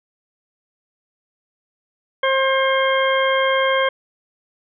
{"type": "harmonic tone", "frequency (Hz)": 533, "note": "C5", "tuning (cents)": 32, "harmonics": [1, 2, 3, 4, 6], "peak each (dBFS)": [-18, -21, -23, -24, -26], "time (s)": [2.23, 3.89], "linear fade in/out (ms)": 5, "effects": []}